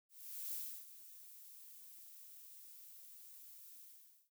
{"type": "noise with ADSR envelope", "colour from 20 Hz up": "violet", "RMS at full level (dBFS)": -43, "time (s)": [0.09, 4.3], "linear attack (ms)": 450, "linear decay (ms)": 310, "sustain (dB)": -14, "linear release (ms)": 500, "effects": []}